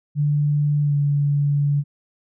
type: tone with pitch glide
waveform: sine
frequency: 146.83 to 143.81 Hz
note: D3 to D3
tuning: 0 to -36 cents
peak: -16 dBFS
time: 0.15-1.84 s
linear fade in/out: 50 ms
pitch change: -36 cents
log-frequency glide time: 0.82-0.95 s
effects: none